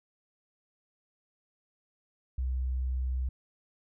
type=tone; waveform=sine; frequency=63.9 Hz; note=C2; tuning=40 cents flat; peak=-28 dBFS; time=2.38-3.29 s; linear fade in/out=5 ms; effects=none